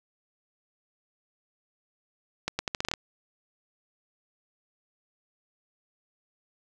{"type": "accelerating click train", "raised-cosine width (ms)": 0.2, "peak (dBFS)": -11, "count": 9, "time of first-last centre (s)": [2.48, 2.938], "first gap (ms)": 110, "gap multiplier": 0.8, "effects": []}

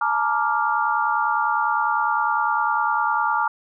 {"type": "chord", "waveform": "sine", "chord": "Bb major seventh", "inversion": "third", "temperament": "equal with one note detuned", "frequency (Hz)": [862.4, 932.3, 1174.7, 1396.9], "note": ["A5", "Bb5", "D6", "F6"], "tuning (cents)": [-35, 0, 0, 0], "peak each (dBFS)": -24, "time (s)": [0.01, 3.48], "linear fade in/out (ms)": 5, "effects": []}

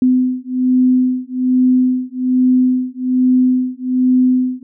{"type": "beating tone pair", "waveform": "sine", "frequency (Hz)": [253.5, 254.7], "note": ["B3", "C4"], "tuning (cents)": [45, -46], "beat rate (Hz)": 1.2, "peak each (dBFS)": -14, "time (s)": [0.02, 4.63], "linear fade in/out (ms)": 2, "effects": []}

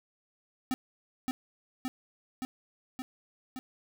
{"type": "tone with echo", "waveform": "square", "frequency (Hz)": 257.7, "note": "C4", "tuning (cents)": -26, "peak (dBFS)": -28, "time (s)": [0.71, 0.74], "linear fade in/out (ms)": 0, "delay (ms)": 570, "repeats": 5, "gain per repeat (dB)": -2, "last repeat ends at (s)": 3.59, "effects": ["10-bit"]}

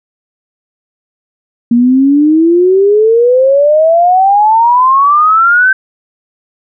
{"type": "exponential sweep", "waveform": "sine", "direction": "up", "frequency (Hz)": [233.1, 1561], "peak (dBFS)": -4, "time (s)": [1.71, 5.73], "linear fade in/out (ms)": 5, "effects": []}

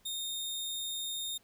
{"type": "tone", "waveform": "sawtooth", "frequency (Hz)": 3673, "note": "A#7", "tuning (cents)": -26, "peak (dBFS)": -32, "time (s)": [0.05, 1.38], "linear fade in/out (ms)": 10, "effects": ["pink hiss -67 dBFS RMS until 1.43 s"]}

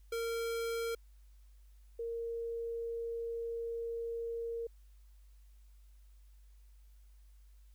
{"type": "tone pair in turn", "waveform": ["square", "sine"], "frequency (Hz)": [460.9, 463.5], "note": ["A#4", "A#4"], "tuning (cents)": [-20, -10], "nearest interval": "unison", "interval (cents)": 10, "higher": "second", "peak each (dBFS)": [-35, -36], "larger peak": "first", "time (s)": [[0.12, 0.95], [1.99, 4.67]], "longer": "second", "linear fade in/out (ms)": 5, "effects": ["added 50 Hz sine -56 dBFS peak until 7.74 s", "white hiss -75 dBFS RMS until 7.74 s"]}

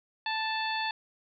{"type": "harmonic tone", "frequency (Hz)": 880, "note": "A5", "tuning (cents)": 0, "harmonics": [1, 2, 3, 4, 5], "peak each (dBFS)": [-32, -35, -37, -38, -39], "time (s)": [0.26, 0.91], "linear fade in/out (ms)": 2, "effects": []}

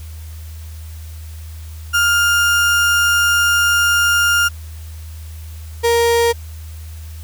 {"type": "tone pair in turn", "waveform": "35% pulse", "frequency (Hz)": [1407, 467.9], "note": ["F6", "A#4"], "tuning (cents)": [12, 6], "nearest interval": "octave + perfect fifth", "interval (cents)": 1906, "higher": "first", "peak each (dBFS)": -10, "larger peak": "neither", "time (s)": [[1.93, 4.49], [5.83, 6.33]], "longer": "first", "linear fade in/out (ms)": 20, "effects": ["added 79 Hz sine -29 dBFS peak until 7.23 s", "white hiss -44 dBFS RMS until 7.23 s"]}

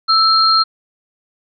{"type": "tone pair together", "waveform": "sine", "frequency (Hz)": [1318.5, 4211], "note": ["E6", "C8"], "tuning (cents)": [0, 10], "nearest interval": "octave + minor sixth", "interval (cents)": 2010, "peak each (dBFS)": -12, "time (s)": [0.08, 0.64], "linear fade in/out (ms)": 20, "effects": []}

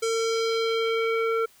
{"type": "tone with low-pass filter sweep", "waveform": "square", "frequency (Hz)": 453.1, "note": "A#4", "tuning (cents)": -49, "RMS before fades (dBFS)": -25, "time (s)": [0.02, 1.46], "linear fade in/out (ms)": 10, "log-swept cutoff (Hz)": [7800, 1600], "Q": 2.1, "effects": ["white hiss -57 dBFS RMS until 1.6 s"]}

